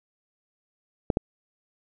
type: clicks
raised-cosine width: 2 ms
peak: -8 dBFS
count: 2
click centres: 1.102 / 1.171 s
effects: none